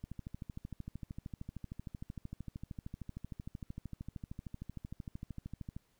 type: click train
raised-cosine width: 5 ms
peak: -30 dBFS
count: 76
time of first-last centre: 0.04-5.765 s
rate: 13.1 Hz
effects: pink hiss -74 dBFS RMS until 5.99 s